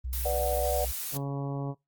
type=tone; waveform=sine; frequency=63.1 Hz; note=B1; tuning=38 cents sharp; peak=-31 dBFS; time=0.04-0.92 s; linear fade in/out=10 ms
type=noise; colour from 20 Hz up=blue; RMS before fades=-35 dBFS; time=0.13-1.17 s; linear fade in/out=0 ms
type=chord; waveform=sine; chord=B minor; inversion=none; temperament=equal; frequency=493.9 / 587.3 / 740 Hz; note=B4 / D5 / F#5; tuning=0 / 0 / 0 cents; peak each=-32 / -29 / -31 dBFS; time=0.25-0.85 s; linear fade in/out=5 ms
type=harmonic tone; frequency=139.5 Hz; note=C#3; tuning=11 cents sharp; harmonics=1 / 2 / 3 / 4 / 5 / 6 / 7 / 8; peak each=-31 / -37 / -41 / -43 / -45 / -47 / -48 / -49 dBFS; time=1.12-1.75 s; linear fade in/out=50 ms
effects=noise-tail reverb RT60 0.2 s tail -22 dB re dry + Opus 24 kbps